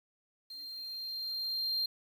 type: tone with level ramp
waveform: triangle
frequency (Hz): 4186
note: C8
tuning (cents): 0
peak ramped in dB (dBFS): -42 to -28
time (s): 0.5-1.86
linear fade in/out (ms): 5
effects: 10-bit